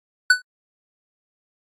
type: tone with exponential decay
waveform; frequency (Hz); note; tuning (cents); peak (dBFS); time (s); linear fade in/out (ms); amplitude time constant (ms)
square; 1492; F#6; +14; -8; 0.3-0.42; 5; 26
effects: low-pass 8000 Hz 12 dB/octave + AAC 48 kbps